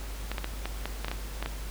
clicks, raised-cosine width 0.3 ms, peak -16 dBFS, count 10, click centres 0.316 / 0.382 / 0.444 / 0.656 / 0.856 / 1.046 / 1.083 / 1.115 / 1.426 / 1.46 s, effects added 50 Hz sine -35 dBFS peak until 1.7 s + pink hiss -44 dBFS RMS until 1.7 s

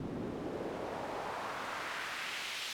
pink noise with band-pass filter sweep, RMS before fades -40 dBFS, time 0-2.73 s, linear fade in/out 2 ms, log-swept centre 230 to 3400 Hz, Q 1.3, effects none

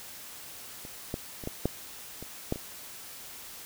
clicks, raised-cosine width 2 ms, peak -30 / -18 / -27 / -19 / -12 / -27 / -14 / -26 dBFS, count 8, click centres 0.851 / 1.141 / 1.438 / 1.474 / 1.656 / 2.226 / 2.524 / 2.559 s, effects white hiss -45 dBFS RMS until 3.65 s

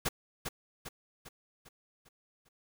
pink noise with echo, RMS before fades -31 dBFS, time 0.05-0.09 s, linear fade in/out 10 ms, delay 400 ms, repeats 6, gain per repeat -6 dB, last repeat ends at 2.49 s, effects none

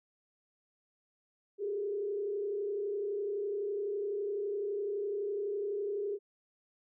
sine tone with frequency modulation, 407.8 Hz, G#4, 32 cents flat, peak -32 dBFS, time 1.58-6.19 s, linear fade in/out 50 ms, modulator 31.9 Hz, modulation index 0.71, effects none

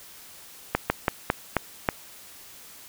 slowing click train, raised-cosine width 0.5 ms, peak -5 dBFS, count 6, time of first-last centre 0.75-1.888 s, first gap 150 ms, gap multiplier 1.21, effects white hiss -47 dBFS RMS until 2.88 s

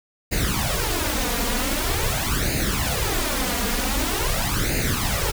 pink noise with flanger, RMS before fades -23 dBFS, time 0.31-5.32 s, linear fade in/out 20 ms, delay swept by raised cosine 0.44 to 4.24 ms, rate 0.45 Hz, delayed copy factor +0.75, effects none

